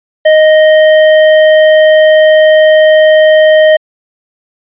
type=tone with tanh clipping; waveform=sine; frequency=622.3 Hz; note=D#5; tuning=in tune; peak=-4 dBFS; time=0.25-3.77 s; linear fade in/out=10 ms; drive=16 dB; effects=resampled to 8000 Hz